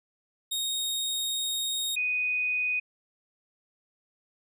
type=tone pair in turn; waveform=sawtooth / sine; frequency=3729 / 2489 Hz; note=A#7 / D#7; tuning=0 / 0 cents; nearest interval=perfect fifth; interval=700 cents; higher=first; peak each=-25 dBFS; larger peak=neither; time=0.51-1.96 / 1.96-2.8 s; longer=first; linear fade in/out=10 ms; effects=none